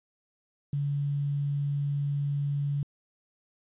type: tone with quantisation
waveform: sine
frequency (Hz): 142.7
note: D3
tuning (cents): -49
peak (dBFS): -26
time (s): 0.73-2.83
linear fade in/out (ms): 2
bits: 9
effects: resampled to 8000 Hz